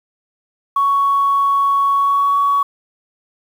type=tone with pitch glide; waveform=sine; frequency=1114 to 1124.3 Hz; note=C#6 to C#6; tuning=+8 to +24 cents; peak=-11 dBFS; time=0.76-2.63 s; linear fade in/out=5 ms; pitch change=+16 cents; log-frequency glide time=1.95-2.34 s; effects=tanh soft clip ceiling -7 dBFS + 7-bit

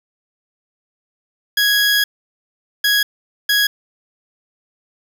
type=tone bursts at uneven times; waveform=20% pulse; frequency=1661.2 Hz; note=G#6; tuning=in tune; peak=-8 dBFS; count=3; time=1.57-2.04 / 2.84-3.03 / 3.49-3.67 s; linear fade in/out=5 ms; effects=none

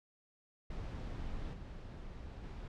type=noise with level steps; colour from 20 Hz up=brown; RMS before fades=-42 / -47 / -45 dBFS; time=0.7-2.68 s; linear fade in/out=5 ms; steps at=1.53 / 2.43 s; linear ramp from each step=10 ms; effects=low-pass 5000 Hz 12 dB/octave

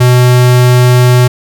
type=tone; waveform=square; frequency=124.4 Hz; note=B2; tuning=13 cents sharp; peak=-4 dBFS; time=0-1.28 s; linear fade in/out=10 ms; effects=none

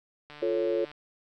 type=click train; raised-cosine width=0.3 ms; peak=-30 dBFS; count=92; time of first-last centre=0.3-0.915 s; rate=148 Hz
type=chord; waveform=sine; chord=F augmented; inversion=none; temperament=equal; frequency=349.2 / 440 / 554.4 Hz; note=F4 / A4 / C#5; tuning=0 / 0 / 0 cents; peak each=-29 dBFS; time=0.42-0.85 s; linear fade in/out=5 ms
effects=none

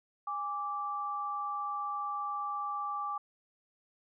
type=tone pair together; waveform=sine; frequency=820 / 1168.4 Hz; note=G#5 / D6; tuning=-22 / -9 cents; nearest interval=tritone; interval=613 cents; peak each=-39 / -34 dBFS; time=0.27-3.18 s; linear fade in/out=5 ms; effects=none

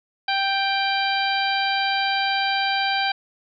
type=harmonic tone with a mistuned harmonic; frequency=784 Hz; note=G5; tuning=in tune; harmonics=1 / 2 / 3 / 4 / 5 / 6; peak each=-23 / -26 / -28 / -29 / -30 / -31 dBFS; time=0.28-3.12 s; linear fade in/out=5 ms; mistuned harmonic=3; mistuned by=+16 cents; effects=none

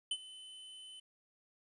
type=tone with ADSR envelope; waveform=square; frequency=3035 Hz; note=F#7; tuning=43 cents sharp; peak=-32 dBFS; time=0.11-1 s; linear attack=4 ms; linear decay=54 ms; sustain=-18 dB; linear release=7 ms; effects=resampled to 24000 Hz + 12-bit

